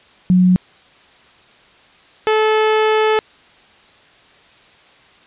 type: tone pair in turn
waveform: sine / sawtooth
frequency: 182.4 / 433.8 Hz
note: F#3 / A4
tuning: -24 / -25 cents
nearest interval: octave + minor third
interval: 1499 cents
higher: second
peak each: -8 dBFS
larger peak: neither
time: 0.3-0.56 / 2.27-3.19 s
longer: second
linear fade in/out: 0 ms
effects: white hiss -48 dBFS RMS until 5.26 s + resampled to 8000 Hz